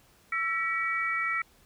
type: tone cluster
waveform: sine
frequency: 1334 / 1934 / 2276 Hz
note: E6 / B6 / C#7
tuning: +20 / -37 / +45 cents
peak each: -31 dBFS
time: 0.32-1.42 s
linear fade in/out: 5 ms
effects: pink hiss -61 dBFS RMS until 1.65 s